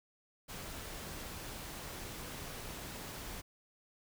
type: noise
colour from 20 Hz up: pink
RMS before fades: -45 dBFS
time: 0.48-3.42 s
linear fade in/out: 20 ms
effects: none